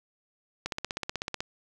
click train, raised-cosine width 0.2 ms, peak -14 dBFS, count 13, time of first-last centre 0.66-1.405 s, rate 16.1 Hz, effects none

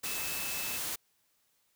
sine tone in noise, 2615 Hz, E7, 15 cents flat, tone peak -41 dBFS, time 0.05-0.78 s, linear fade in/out 10 ms, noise white, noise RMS -36 dBFS, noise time 0.03-0.96 s, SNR -8 dB, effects white hiss -73 dBFS RMS until 1.75 s

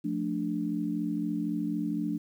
sine chord, D minor, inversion first, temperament just, 176.2 / 220.2 / 293.7 Hz, F3 / A3 / D4, +16 / +2 / 0 cents, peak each -34 / -33 / -31 dBFS, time 0.04-2.18 s, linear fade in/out 10 ms, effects 10-bit

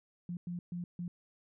sine tone bursts at uneven times, 175.1 Hz, F3, 5 cents sharp, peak -36 dBFS, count 4, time 0.29-0.37 / 0.47-0.59 / 0.72-0.84 / 0.99-1.08 s, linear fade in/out 2 ms, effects none

